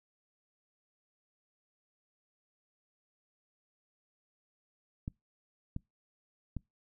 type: clicks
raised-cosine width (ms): 5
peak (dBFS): -24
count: 3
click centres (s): 5.079 / 5.764 / 6.567
effects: noise-tail reverb RT60 0.2 s tail -26 dB re dry